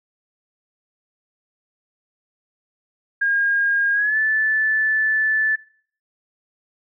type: tone with pitch glide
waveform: sine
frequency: 1622 to 1748.5 Hz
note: G#6 to A6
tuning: -41 to -11 cents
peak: -16 dBFS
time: 3.21-5.56 s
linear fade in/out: 10 ms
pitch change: +130 cents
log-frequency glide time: 3.93-4.17 s
effects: noise-tail reverb RT60 0.5 s tail -19 dB re dry